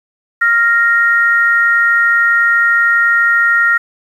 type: tone pair together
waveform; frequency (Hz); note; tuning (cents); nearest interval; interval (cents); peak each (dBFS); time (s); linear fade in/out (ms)
sine; 1396.9 / 1864.6; F6 / A#6; 0 / 0; perfect fourth; 500; -11; 0.41-3.78; 10
effects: 7-bit